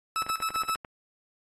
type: tone with tremolo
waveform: 40% pulse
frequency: 1306 Hz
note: E6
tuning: 17 cents flat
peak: -25 dBFS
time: 0.16-0.76 s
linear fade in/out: 0 ms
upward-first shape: square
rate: 7.6 Hz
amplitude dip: 80%
type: clicks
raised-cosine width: 0.5 ms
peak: -24 dBFS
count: 10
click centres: 0.221 / 0.265 / 0.299 / 0.403 / 0.505 / 0.56 / 0.635 / 0.695 / 0.757 / 0.848 s
effects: AAC 32 kbps